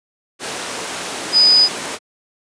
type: tone in noise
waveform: sine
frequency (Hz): 4978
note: D#8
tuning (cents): 0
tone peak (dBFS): -8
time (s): 1.32-1.69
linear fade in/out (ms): 50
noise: pink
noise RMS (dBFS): -24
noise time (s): 0.39-1.99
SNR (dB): +13
effects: high-pass 300 Hz 12 dB/octave + resampled to 22050 Hz